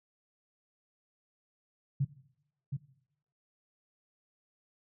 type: tone with echo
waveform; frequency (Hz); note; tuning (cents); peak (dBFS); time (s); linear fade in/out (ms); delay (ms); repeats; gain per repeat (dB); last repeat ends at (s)
sine; 138.59; C#3; 0; -25; 2-2.05; 10; 720; 1; -6; 2.77
effects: noise-tail reverb RT60 0.8 s tail -19 dB re dry